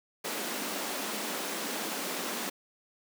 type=high-pass noise; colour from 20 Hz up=pink; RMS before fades=-35 dBFS; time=0.24-2.5 s; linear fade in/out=10 ms; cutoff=200 Hz; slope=48 dB/octave; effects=none